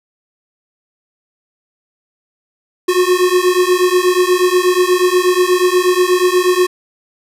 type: beating tone pair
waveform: square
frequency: 358.9 / 367.2 Hz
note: F4 / F#4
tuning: +47 / -13 cents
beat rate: 8.3 Hz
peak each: -14 dBFS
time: 2.88-6.67 s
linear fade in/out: 10 ms
effects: resampled to 32000 Hz